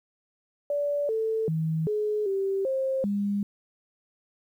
sine tone with pitch steps, 578 / 443.3 / 159.7 / 422.6 / 389.6 / 531 / 202.3 Hz, D5 / A4 / D#3 / G#4 / G4 / C5 / G#3, -28 / +13 / +45 / +30 / -11 / +25 / -45 cents, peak -24 dBFS, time 0.7-3.43 s, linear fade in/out 2 ms, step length 390 ms, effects 10-bit

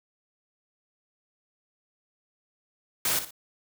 white noise with echo, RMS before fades -26 dBFS, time 3.05-3.19 s, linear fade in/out 2 ms, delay 59 ms, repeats 2, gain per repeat -10 dB, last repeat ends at 3.308 s, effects none

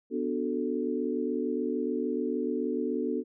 sine chord, B minor seventh, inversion none, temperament equal, 246.9 / 293.7 / 370 / 440 Hz, B3 / D4 / F#4 / A4, 0 / 0 / 0 / 0 cents, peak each -32 / -33 / -34 / -33 dBFS, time 0.1-3.24 s, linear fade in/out 50 ms, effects none

